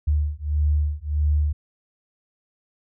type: beating tone pair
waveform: sine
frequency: 73.8 / 75.4 Hz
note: D2 / D2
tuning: +9 / +46 cents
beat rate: 1.6 Hz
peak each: -22 dBFS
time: 0.07-1.53 s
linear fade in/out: 10 ms
effects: none